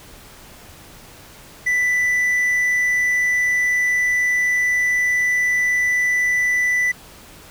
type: tone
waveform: triangle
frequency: 1984 Hz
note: B6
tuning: 7 cents sharp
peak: -14 dBFS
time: 1.66-6.92 s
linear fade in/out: 10 ms
effects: pink hiss -43 dBFS RMS until 7.5 s